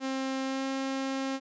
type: tone with pitch glide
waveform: sawtooth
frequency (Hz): 265.7 to 268.3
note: C4 to C4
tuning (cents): +27 to +44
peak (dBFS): -26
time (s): 0-1.4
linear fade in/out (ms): 50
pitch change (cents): +17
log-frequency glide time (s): 0.44-0.64
effects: resampled to 16000 Hz